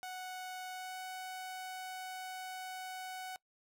sawtooth tone with pitch glide, 740 to 745.1 Hz, F#5 to F#5, 0 to +12 cents, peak -38 dBFS, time 0.03-3.36 s, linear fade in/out 0 ms, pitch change +12 cents, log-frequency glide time 0.73-0.99 s, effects noise-tail reverb RT60 0.1 s tail -22 dB re dry

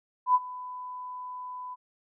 sine tone with ADSR envelope, 1000 Hz, B5, 21 cents sharp, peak -16 dBFS, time 0.26-1.76 s, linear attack 86 ms, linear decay 39 ms, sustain -20 dB, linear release 30 ms, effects none

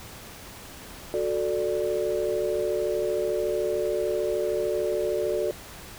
sine chord, D major, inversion first, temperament just, 367.1 / 440.5 / 587.3 Hz, F#4 / A4 / D5, -14 / +2 / 0 cents, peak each -28 dBFS, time 1.14-5.51 s, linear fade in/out 0 ms, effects pink hiss -43 dBFS RMS until 5.98 s

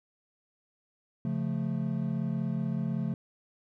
triangle chord, Db augmented, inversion none, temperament equal, 138.59 / 174.61 / 220 Hz, Db3 / F3 / A3, 0 / 0 / 0 cents, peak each -31 dBFS, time 1.25-3.14 s, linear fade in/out 2 ms, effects none

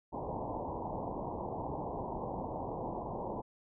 white low-pass noise, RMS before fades -39 dBFS, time 0.12-3.42 s, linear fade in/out 20 ms, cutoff 1000 Hz, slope 96 dB/octave, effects none

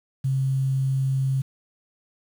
sine tone with quantisation, 133.8 Hz, C3, 39 cents sharp, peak -20 dBFS, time 0.24-1.42 s, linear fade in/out 10 ms, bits 8, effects none

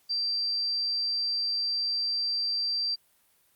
sine tone, 4699 Hz, D8, in tune, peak -26 dBFS, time 0.09-2.96 s, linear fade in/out 20 ms, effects white hiss -66 dBFS RMS until 3.55 s + Opus 48 kbps

